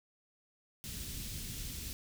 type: band-stop noise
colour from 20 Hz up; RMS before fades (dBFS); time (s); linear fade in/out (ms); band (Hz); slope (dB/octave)
pink; -42; 0.84-1.93; 0; 200 to 3400; 12
effects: none